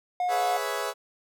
triangle tone, 720 Hz, F#5, 47 cents flat, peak -22 dBFS, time 0.2-0.57 s, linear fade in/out 2 ms
20% pulse chord, C# minor seventh, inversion second, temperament equal, 415.3 / 493.9 / 554.4 / 659.3 Hz, G#4 / B4 / C#5 / E5, 0 / 0 / 0 / 0 cents, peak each -29 dBFS, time 0.28-0.94 s, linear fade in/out 50 ms
effects none

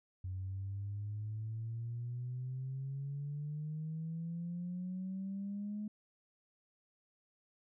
sine exponential sweep, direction up, 91.8 to 212.1 Hz, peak -37 dBFS, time 0.24-5.88 s, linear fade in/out 5 ms, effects tanh soft clip ceiling -33 dBFS

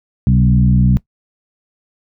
sine tone with frequency modulation, 130.81 Hz, C3, in tune, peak -8 dBFS, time 0.27-0.97 s, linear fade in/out 0 ms, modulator 60.9 Hz, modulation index 1.2, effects noise-tail reverb RT60 0.1 s tail -19 dB re dry

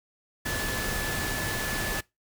sine tone in noise, 1732 Hz, A6, 28 cents flat, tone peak -33 dBFS, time 0.45-2.01 s, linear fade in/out 10 ms, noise pink, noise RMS -31 dBFS, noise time 0.45-2.01 s, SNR -5 dB, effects noise-tail reverb RT60 0.2 s tail -22 dB re dry

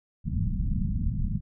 pink low-pass noise, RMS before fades -27 dBFS, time 0.24-1.41 s, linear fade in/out 50 ms, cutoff 220 Hz, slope 48 dB/octave, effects none

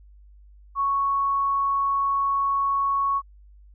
sine tone, 1108.7 Hz, C#6, in tune, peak -20 dBFS, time 0.75-3.22 s, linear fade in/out 50 ms, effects added 50 Hz sine -47 dBFS peak until 3.74 s

